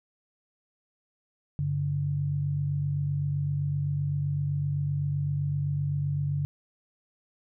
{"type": "tone pair together", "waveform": "sine", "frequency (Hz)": [95.9, 143.69], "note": ["G2", "D3"], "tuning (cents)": [-37, -37], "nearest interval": "perfect fifth", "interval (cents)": 700, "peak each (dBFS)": [-33, -26], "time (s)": [1.59, 6.45], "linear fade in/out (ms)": 0, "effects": []}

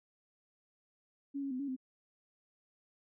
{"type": "tone with pitch steps", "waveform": "sine", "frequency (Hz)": [279.7, 275.5, 254.6, 280.9, 259.1], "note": ["C#4", "C#4", "C4", "C#4", "C4"], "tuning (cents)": [16, -11, -47, 23, -17], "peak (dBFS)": -35, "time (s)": [1.34, 1.765], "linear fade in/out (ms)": 20, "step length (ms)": 85, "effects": []}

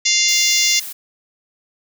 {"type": "harmonic tone", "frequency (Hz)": 698.5, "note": "F5", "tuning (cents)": 0, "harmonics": [3, 4, 5, 6, 7, 8, 9, 10], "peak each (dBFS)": [-21, -23, -22, -24, -21, -20, -21, -22], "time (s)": [0.05, 0.8], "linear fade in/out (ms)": 10}
{"type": "noise", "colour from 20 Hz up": "blue", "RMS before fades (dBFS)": -30, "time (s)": [0.28, 0.93], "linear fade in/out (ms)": 10}
{"effects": []}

